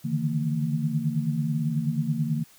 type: tone cluster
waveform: sine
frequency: 144.5 / 153.2 / 162.9 / 227.9 Hz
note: D3 / D#3 / E3 / A#3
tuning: -28 / -27 / -20 / -39 cents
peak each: -29 dBFS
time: 0.04-2.44 s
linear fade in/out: 20 ms
effects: white hiss -55 dBFS RMS until 2.58 s